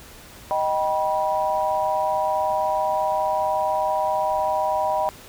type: chord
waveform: sine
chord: Eb augmented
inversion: none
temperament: just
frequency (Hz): 622.3 / 777.8 / 972.3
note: Eb5 / G5 / B5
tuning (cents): 0 / -14 / -27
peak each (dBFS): -24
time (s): 0.51-5.09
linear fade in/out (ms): 0
effects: pink hiss -44 dBFS RMS until 5.28 s